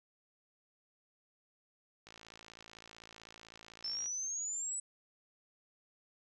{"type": "click train", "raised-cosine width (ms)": 0.2, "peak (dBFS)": -35, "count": 112, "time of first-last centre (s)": [2.07, 4.059], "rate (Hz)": 55.8}
{"type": "exponential sweep", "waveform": "sine", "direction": "up", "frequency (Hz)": [5274, 7990], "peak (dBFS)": -36, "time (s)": [3.84, 4.8], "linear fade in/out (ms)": 5}
{"effects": []}